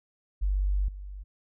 sine tone with level steps, 48.47 Hz, G1, 19 cents flat, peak -23 / -37 dBFS, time 0.41-1.24 s, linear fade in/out 20 ms, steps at 0.88 s, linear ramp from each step 5 ms, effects none

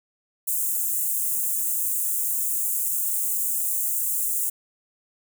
white high-pass noise, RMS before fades -25 dBFS, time 0.47-4.5 s, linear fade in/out 10 ms, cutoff 7200 Hz, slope 48 dB/octave, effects none

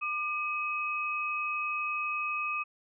sine tone pair together, 1200 / 2544 Hz, D6 / D#7, +37 / +38 cents, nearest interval octave + minor second, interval 1301 cents, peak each -33 / -32 dBFS, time 0.01-2.64 s, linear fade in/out 20 ms, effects none

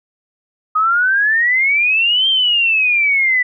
sine exponential two-way sweep, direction up then down, 1244.5 to 3183 to 1966 Hz, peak -11 dBFS, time 0.75-3.43 s, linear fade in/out 10 ms, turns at 2.28 s, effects none

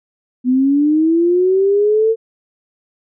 sine linear sweep, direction up, 246.9 to 453.7 Hz, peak -10 dBFS, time 0.44-2.16 s, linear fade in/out 50 ms, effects none

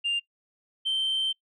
sine tone pair in turn, 2798 / 3116 Hz, F7 / G7, +3 / -11 cents, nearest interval major second, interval 186 cents, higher second, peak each -22 dBFS, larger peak neither, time 0.04-0.2 / 0.85-1.33 s, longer second, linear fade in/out 20 ms, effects noise-tail reverb RT60 0.1 s tail -23 dB re dry + tanh soft clip ceiling -22 dBFS

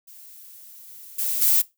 violet noise with level steps, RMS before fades -45 / -43 / -25 / -18 dBFS, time 0.07-1.62 s, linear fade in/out 10 ms, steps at 0.87 / 1.18 / 1.41 s, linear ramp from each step 10 ms, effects noise-tail reverb RT60 0.2 s tail -19 dB re dry

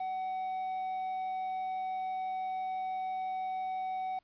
triangle tone with quantisation, 751 Hz, F#5, 26 cents sharp, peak -31 dBFS, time 0-4.19 s, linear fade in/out 5 ms, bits 9, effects pink hiss -75 dBFS RMS until 4.23 s + resampled to 11025 Hz

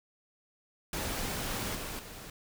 pink noise with level steps, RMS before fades -35 / -39 / -46 dBFS, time 0.93-2.3 s, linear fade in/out 2 ms, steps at 1.75 / 1.99 s, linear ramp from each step 2 ms, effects none

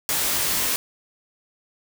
white noise with comb filter, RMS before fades -23 dBFS, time 0.09-0.76 s, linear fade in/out 0 ms, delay 19 ms, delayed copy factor +0.7, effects none

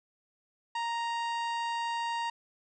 harmonic tone with a mistuned harmonic, 932.3 Hz, A#5, in tune, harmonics 1 / 2 / 3 / 4 / 5 / 6 / 7 / 8 / 9, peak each -31 / -40 / -42 / -48 / -48 / -58 / -58 / -58 / -58 dBFS, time 0.75-2.3 s, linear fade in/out 5 ms, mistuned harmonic 4, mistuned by +17 cents, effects none

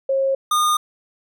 sine / square tone pair in turn, 540 / 1220.3 Hz, C#5 / D#6, -45 / -34 cents, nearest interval octave + major second, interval 1411 cents, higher second, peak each -16 dBFS, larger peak neither, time 0.09-0.35 / 0.51-0.77 s, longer neither, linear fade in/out 5 ms, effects none

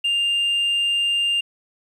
sine tone, 2800 Hz, F7, 4 cents sharp, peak -15 dBFS, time 0.04-1.41 s, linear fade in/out 10 ms, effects tanh soft clip ceiling -17 dBFS + 9-bit

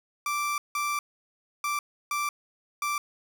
30% pulse tone bursts at uneven times, 1172 Hz, D6, 4 cents flat, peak -24 dBFS, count 5, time 0.26-0.58 / 0.75-0.99 / 1.64-1.79 / 2.11-2.29 / 2.82-2.98 s, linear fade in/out 2 ms, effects none

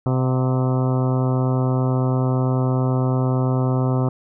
harmonic tone with a mistuned harmonic, 129 Hz, C3, 24 cents flat, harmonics 1 / 2 / 3 / 4 / 5 / 6 / 7 / 8 / 9 / 10, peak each -18 / -24 / -28 / -30 / -32 / -34 / -35 / -36 / -37 / -38 dBFS, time 0.06-4.09 s, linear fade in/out 2 ms, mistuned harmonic 6, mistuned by -54 cents, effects none

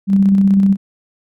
sine tone with tremolo, 196 Hz, G3, in tune, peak -7 dBFS, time 0.07-0.77 s, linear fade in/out 50 ms, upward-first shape square, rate 16 Hz, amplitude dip 25%, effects none

